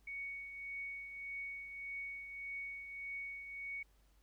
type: tone with tremolo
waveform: sine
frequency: 2230 Hz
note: C#7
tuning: 10 cents sharp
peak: -40 dBFS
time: 0.07-3.83 s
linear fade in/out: 5 ms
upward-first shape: triangle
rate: 1.7 Hz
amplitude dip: 55%
effects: added 50 Hz sine -66 dBFS peak until 4.22 s + pink hiss -75 dBFS RMS until 4.22 s